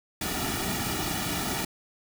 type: noise with comb filter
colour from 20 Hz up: pink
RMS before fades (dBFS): -30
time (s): 0.21-1.65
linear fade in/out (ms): 5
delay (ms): 1.9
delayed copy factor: -0.75
effects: none